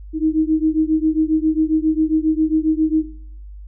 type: beating tone pair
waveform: sine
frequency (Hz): 311.1 / 318.5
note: D#4 / D#4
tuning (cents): 0 / +41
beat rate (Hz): 7.4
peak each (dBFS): -18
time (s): 0.13-3.06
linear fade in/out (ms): 50
effects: noise-tail reverb RT60 0.7 s tail -17 dB re dry + added 50 Hz sine -33 dBFS peak until 3.67 s